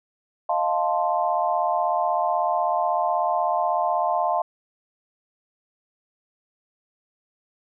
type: chord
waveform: sine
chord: F dominant seventh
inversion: third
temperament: equal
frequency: 622.3 / 698.5 / 880 / 1046.5 Hz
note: Eb5 / F5 / A5 / C6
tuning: 0 / 0 / 0 / 0 cents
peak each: -27 / -23 / -26 / -27 dBFS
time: 0.49-4.42 s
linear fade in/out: 5 ms
effects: none